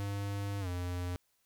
square tone with pitch glide, 100.5 to 89.02 Hz, G2 to F2, +44 to +34 cents, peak -35 dBFS, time 0-1.16 s, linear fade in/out 0 ms, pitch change -210 cents, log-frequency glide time 0.6-0.68 s, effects white hiss -75 dBFS RMS until 1.45 s

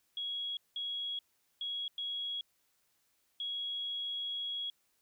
sine tone bursts at uneven times, 3322 Hz, G#7, in tune, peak -35 dBFS, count 5, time 0.17-0.57 / 0.76-1.19 / 1.61-1.88 / 1.98-2.41 / 3.4-4.7 s, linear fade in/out 2 ms, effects white hiss -75 dBFS RMS until 5.01 s

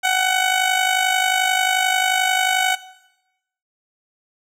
15% pulse tone with amplitude modulation, 748 Hz, F#5, 19 cents sharp, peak -7 dBFS, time 0.03-2.76 s, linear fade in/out 20 ms, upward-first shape sine, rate 51.3 Hz, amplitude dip 55%, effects noise-tail reverb RT60 0.9 s tail -17 dB re dry + low-pass 12000 Hz 12 dB/octave

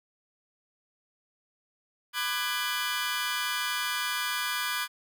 20% pulse chord, G# half-diminished seventh, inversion first, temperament just, 996.7 / 1196.1 / 1495.1 / 1661.2 Hz, B5 / D6 / F#6 / G#6, +16 / +31 / +18 / 0 cents, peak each -31 / -29 / -29 / -29 dBFS, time 2.13-4.88 s, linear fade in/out 50 ms, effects none

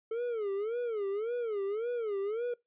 triangle tone with vibrato, 437.1 Hz, A4, 11 cents flat, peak -29 dBFS, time 0.11-2.54 s, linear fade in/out 5 ms, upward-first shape sine, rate 1.8 Hz, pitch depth 190 cents each way, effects noise-tail reverb RT60 0.2 s tail -23 dB re dry + resampled to 8000 Hz

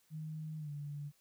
sine tone with pitch glide, 155.9 to 145.46 Hz, D#3 to D3, +4 to -16 cents, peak -40 dBFS, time 0.1-1.12 s, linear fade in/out 50 ms, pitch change -120 cents, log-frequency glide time 0.58-0.71 s, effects white hiss -72 dBFS RMS until 1.2 s

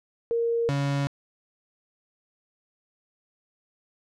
sine / 35% pulse tone pair in turn, 465.4 / 140.54 Hz, A#4 / C#3, -3 / +24 cents, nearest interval octave + major sixth, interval 2073 cents, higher first, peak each -22 dBFS, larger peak neither, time 0.31-0.69 / 0.69-1.07 s, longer neither, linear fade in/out 0 ms, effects low-pass 6000 Hz 12 dB/octave

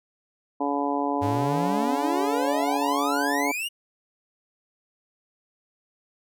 harmonic tone, 142.4 Hz, C#3, 47 cents sharp, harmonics 2 / 3 / 4 / 5 / 6 / 7, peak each -27 / -32 / -33 / -30 / -30 / -31 dBFS, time 0.6-3.52 s, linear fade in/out 10 ms
45% pulse exponential sweep, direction up, 96.6 to 2935 Hz, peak -27 dBFS, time 1.21-3.69 s, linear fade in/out 20 ms
effects none

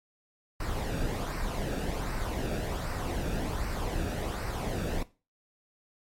brown noise with flanger, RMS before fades -32 dBFS, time 0.6-5.03 s, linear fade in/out 5 ms, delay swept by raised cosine 0.29 to 0.98 ms, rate 1.3 Hz, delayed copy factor -0.55, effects noise-tail reverb RT60 0.3 s tail -17 dB re dry + MP3 64 kbps

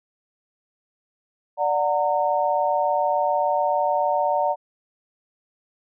sine chord, D augmented, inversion none, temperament just, 587.3 / 734.2 / 917.7 Hz, D5 / F#5 / A#5, 0 / -14 / -27 cents, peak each -23 dBFS, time 1.57-4.56 s, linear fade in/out 50 ms, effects none

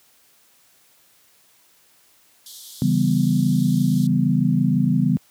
pink band-pass noise, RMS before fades -41 dBFS, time 2.46-4.07 s, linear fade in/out 2 ms, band 3200 to 15000 Hz, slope 96 dB/octave
sine chord, C# half-diminished seventh, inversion none, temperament equal, 138.59 / 164.81 / 196 / 246.9 Hz, C#3 / E3 / G3 / B3, 0 / 0 / 0 / 0 cents, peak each -21 dBFS, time 2.82-5.17 s, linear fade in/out 0 ms
effects white hiss -57 dBFS RMS until 5.3 s + high-pass 80 Hz 12 dB/octave

